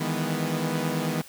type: chord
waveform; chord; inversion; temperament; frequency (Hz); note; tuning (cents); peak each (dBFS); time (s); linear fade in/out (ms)
sawtooth; E major seventh; third; equal with one note detuned; 155.56 / 164.81 / 204.7 / 246.9; D#3 / E3 / G#3 / B3; 0 / 0 / -25 / 0; -26 / -27 / -29 / -27; 0-1.22; 10
effects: white hiss -48 dBFS RMS until 1.28 s